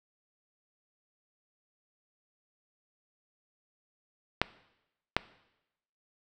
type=clicks; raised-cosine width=0.3 ms; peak=-7 dBFS; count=2; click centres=4.416 / 5.166 s; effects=noise-tail reverb RT60 0.9 s tail -19 dB re dry